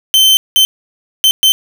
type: tone bursts at uneven times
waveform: 40% pulse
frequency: 3092 Hz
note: G7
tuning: 24 cents flat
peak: -5 dBFS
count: 4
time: 0.14-0.37 / 0.56-0.65 / 1.24-1.31 / 1.43-1.52 s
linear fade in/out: 0 ms
effects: none